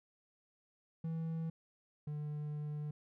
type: tone pair in turn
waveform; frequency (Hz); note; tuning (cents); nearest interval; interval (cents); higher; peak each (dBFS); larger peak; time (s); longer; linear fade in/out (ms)
triangle; 162.8 / 149.19; E3 / D3; -21 / +28; major second; 151; first; -34 / -36; first; 1.04-1.5 / 2.07-2.91; second; 5
effects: none